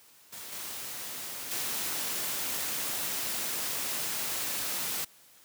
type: noise with level steps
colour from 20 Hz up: white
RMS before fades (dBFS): -43 / -39 / -33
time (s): 0.32-5.05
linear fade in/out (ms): 10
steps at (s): 0.52 / 1.51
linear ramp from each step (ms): 5
effects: white hiss -58 dBFS RMS until 5.44 s + high-pass 100 Hz 12 dB/octave